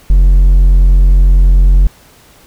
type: tone with hard clipping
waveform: triangle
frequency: 44.64 Hz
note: F1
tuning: 39 cents sharp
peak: -4 dBFS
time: 0.1-1.87 s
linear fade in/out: 0 ms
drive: 6 dB
effects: pink hiss -43 dBFS RMS until 2.46 s